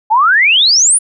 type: exponential sweep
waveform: sine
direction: up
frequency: 830.6 to 10220 Hz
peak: -6 dBFS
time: 0.1-0.99 s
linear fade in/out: 20 ms
effects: none